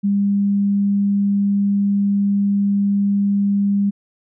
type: tone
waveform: sine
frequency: 200.7 Hz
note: G3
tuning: 41 cents sharp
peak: -14 dBFS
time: 0.03-3.91 s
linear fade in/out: 20 ms
effects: none